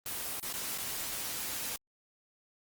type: noise with dropouts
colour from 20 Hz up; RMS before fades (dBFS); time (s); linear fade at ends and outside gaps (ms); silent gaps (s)
white; -37; 0.06-1.76; 0; 0.398-0.428 / 0.527-0.539 / 0.776-0.784
effects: Opus 24 kbps